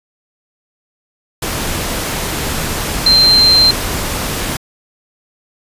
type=tone in noise; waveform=sine; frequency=4139 Hz; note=C8; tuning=20 cents flat; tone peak=-6 dBFS; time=3.06-3.71 s; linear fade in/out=5 ms; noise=pink; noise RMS=-19 dBFS; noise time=1.42-4.57 s; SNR=+10 dB; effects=resampled to 32000 Hz